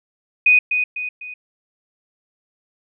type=tone with echo; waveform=sine; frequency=2489 Hz; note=D#7; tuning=in tune; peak=-9 dBFS; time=0.46-0.59 s; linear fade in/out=5 ms; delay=250 ms; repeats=3; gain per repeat=-7 dB; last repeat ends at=1.34 s; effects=none